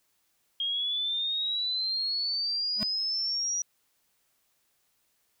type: exponential sweep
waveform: sine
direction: up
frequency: 3231 to 5810 Hz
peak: -27 dBFS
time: 0.6-3.62 s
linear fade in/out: 2 ms
type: tone with exponential growth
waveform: square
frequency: 213 Hz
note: G#3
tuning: 44 cents sharp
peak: -27 dBFS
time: 2.75-2.83 s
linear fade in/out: 0 ms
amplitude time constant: 16 ms
effects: white hiss -72 dBFS RMS until 5.4 s